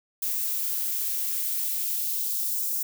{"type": "noise with high-pass filter sweep", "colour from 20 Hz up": "violet", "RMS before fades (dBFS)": -28, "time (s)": [0.22, 2.83], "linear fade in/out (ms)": 5, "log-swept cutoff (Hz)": [420, 6300], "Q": 0.99, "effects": []}